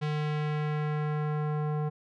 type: tone with low-pass filter sweep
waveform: square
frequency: 150.9 Hz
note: D3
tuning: 47 cents sharp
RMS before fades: -30 dBFS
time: 0.01-1.9 s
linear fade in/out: 20 ms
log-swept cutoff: 3600 to 940 Hz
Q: 1.1
effects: none